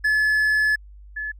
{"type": "tone pair in turn", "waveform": ["triangle", "sine"], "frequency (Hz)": [1718, 1718], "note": ["A6", "A6"], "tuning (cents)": [-42, -42], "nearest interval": "unison", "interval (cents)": 0, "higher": "neither", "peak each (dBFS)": [-15, -26], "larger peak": "first", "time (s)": [[0.04, 0.76], [1.16, 1.32]], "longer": "first", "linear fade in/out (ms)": 10, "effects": ["added 50 Hz sine -41 dBFS peak until 1.39 s"]}